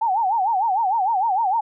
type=tone with vibrato; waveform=sine; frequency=830.6 Hz; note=G#5; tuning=in tune; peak=-17 dBFS; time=0.01-1.61 s; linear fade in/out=10 ms; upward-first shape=sine; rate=6.6 Hz; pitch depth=210 cents each way; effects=none